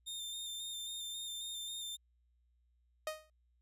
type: tone with vibrato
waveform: sawtooth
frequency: 3621 Hz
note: A7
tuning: 49 cents sharp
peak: -38 dBFS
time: 0.06-1.97 s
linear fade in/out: 20 ms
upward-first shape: square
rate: 3.7 Hz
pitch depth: 19 cents each way
type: tone with exponential decay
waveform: sawtooth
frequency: 622.3 Hz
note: D#5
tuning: in tune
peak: -30 dBFS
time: 3.07-3.3 s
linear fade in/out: 2 ms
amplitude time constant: 49 ms
effects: added 60 Hz sine -70 dBFS peak until 3.61 s + resampled to 32000 Hz

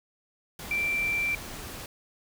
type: tone in noise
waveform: sine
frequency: 2349 Hz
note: D7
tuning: in tune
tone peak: -25 dBFS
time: 0.71-1.35 s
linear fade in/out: 2 ms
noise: pink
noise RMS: -40 dBFS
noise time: 0.59-1.86 s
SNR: +12 dB
effects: none

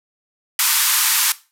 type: band-pass noise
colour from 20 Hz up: white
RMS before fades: -17 dBFS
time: 0.59-1.32 s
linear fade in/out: 2 ms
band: 880 to 15000 Hz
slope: 96 dB/octave
effects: noise-tail reverb RT60 0.3 s tail -17 dB re dry

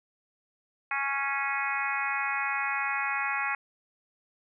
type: harmonic tone with a mistuned harmonic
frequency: 277.2 Hz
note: C#4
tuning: in tune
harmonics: 3 / 4 / 5 / 6 / 7 / 8 / 9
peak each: -35 / -35 / -35 / -35 / -35 / -35 / -35 dBFS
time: 0.91-3.55 s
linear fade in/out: 2 ms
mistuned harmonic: 8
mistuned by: -27 cents
effects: none

